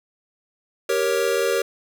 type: chord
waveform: square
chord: G diminished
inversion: none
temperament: equal with one note detuned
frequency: 392 / 469.1 / 554.4 Hz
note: G4 / Bb4 / Db5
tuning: 0 / +11 / 0 cents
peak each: -25 / -23 / -25 dBFS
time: 0.89-1.62 s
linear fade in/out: 5 ms
effects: none